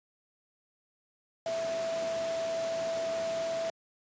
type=tone in noise; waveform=sine; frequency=659.3 Hz; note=E5; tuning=in tune; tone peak=-30 dBFS; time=1.46-3.7 s; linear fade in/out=2 ms; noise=pink; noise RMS=-40 dBFS; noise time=1.46-3.7 s; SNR=+7 dB; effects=high-pass 200 Hz 12 dB/octave + resampled to 16000 Hz